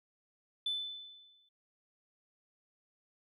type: tone with exponential decay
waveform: sine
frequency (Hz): 3511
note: A7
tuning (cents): -4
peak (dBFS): -29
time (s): 0.66-1.49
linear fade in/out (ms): 5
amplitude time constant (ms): 180
effects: tanh soft clip ceiling -28 dBFS